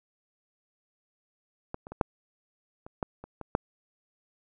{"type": "clicks", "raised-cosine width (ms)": 1, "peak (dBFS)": [-20, -28, -26, -8, -29, -15, -28, -24, -9], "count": 9, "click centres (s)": [1.744, 1.869, 1.92, 2.012, 2.865, 3.028, 3.24, 3.413, 3.551], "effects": []}